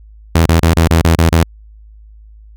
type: tone bursts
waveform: sawtooth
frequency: 82.41 Hz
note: E2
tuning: in tune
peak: -3 dBFS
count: 8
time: 0.35-1.433 s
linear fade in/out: 5 ms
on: 110 ms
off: 29 ms
effects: added 53 Hz sine -36 dBFS peak until 2.56 s